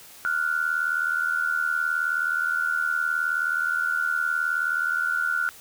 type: tone pair together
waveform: sine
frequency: 1400.8 / 1480 Hz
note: F6 / F#6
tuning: +5 / 0 cents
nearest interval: minor second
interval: 95 cents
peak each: -25 dBFS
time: 0.25-5.49 s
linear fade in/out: 0 ms
effects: white hiss -47 dBFS RMS until 5.6 s